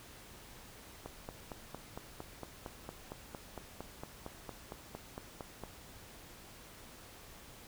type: click train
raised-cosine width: 1 ms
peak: -28 dBFS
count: 21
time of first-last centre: 1.06-5.637 s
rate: 4.37 Hz
effects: pink hiss -54 dBFS RMS until 7.67 s